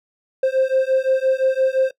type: beating tone pair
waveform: triangle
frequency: 523.3 / 529.1 Hz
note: C5 / C5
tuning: 0 / +19 cents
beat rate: 5.8 Hz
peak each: -16 dBFS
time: 0.43-1.91 s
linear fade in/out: 5 ms
effects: noise-tail reverb RT60 0.1 s tail -21 dB re dry + tanh soft clip ceiling -7 dBFS